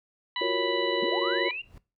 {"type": "harmonic tone", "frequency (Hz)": 987.8, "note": "B5", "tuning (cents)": 0, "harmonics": [1, 2, 3, 4], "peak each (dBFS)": [-34, -34, -34, -34], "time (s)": [0.36, 1.51], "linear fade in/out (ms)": 2}
{"type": "chord", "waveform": "sine", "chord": "Gb major seventh", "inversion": "third", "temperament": "equal", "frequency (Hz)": [349.2, 370, 466.2, 554.4], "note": ["F4", "Gb4", "Bb4", "Db5"], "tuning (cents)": [0, 0, 0, 0], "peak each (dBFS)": -31, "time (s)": [0.41, 1.49], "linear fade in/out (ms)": 5}
{"type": "linear sweep", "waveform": "sine", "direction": "up", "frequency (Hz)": [159.5, 2846], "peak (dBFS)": -32, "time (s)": [1.02, 1.62], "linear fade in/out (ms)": 10}
{"type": "noise with exponential growth", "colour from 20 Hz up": "brown", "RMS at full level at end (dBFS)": -45, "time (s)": [1.43, 1.78], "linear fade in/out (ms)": 1, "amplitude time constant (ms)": 74}
{"effects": ["noise-tail reverb RT60 0.3 s tail -19 dB re dry"]}